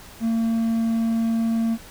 triangle tone, 227.2 Hz, A#3, 44 cents flat, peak -17 dBFS, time 0.2-1.78 s, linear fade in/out 50 ms, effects pink hiss -44 dBFS RMS until 1.9 s

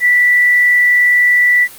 sine tone with frequency modulation, 1966 Hz, B6, 8 cents flat, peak -7 dBFS, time 0-1.68 s, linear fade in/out 50 ms, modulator 59 Hz, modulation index 0.31, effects white hiss -35 dBFS RMS until 1.78 s + Opus 32 kbps

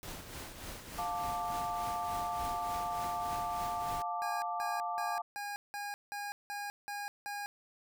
pink noise with tremolo, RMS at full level -43 dBFS, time 0.03-4.02 s, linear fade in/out 0 ms, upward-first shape triangle, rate 3.4 Hz, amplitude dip 60%
sine chord, D minor, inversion first, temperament just, 704.8 / 881 / 1174.7 Hz, F5 / A5 / D6, +16 / +2 / 0 cents, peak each -37 / -38 / -39 dBFS, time 0.98-5.22 s, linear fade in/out 10 ms
25% pulse tone bursts, 817 Hz, G#5, 29 cents flat, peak -34 dBFS, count 9, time 4.22-7.46 s, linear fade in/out 0 ms, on 200 ms, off 180 ms
effects none

